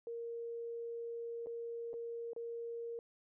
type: tone with dropouts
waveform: sine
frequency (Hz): 466.2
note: A#4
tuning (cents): 0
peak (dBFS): -40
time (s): 0.07-2.99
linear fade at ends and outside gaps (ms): 1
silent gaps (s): 1.461-1.469 / 1.932-1.939 / 2.333-2.363
effects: none